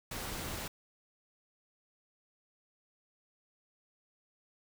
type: noise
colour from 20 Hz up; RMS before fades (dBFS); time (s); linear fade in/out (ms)
pink; -40; 0.11-0.68; 5
effects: none